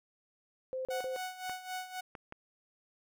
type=tone bursts; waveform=sine; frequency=519 Hz; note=C5; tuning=14 cents flat; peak=-34 dBFS; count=3; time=0.73-1.162 s; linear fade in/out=0 ms; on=120 ms; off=36 ms
type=tone with tremolo; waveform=sawtooth; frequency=740 Hz; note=F#5; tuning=in tune; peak=-32 dBFS; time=0.9-2.01 s; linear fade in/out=10 ms; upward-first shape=sine; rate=3.8 Hz; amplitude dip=75%
type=clicks; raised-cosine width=0.5 ms; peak=-29 dBFS; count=3; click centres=1.496 / 2.152 / 2.324 s
effects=none